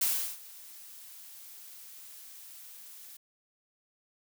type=noise with ADSR envelope; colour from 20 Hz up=blue; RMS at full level=-27 dBFS; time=0.01-3.17 s; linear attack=6 ms; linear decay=350 ms; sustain=-22 dB; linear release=6 ms; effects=none